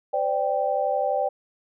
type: chord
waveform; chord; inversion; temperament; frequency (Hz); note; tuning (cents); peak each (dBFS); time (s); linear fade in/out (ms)
sine; C suspended second; none; equal with one note detuned; 515.5 / 587.3 / 784; C5 / D5 / G5; -26 / 0 / 0; -27 / -25 / -25; 0.13-1.29; 10
effects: none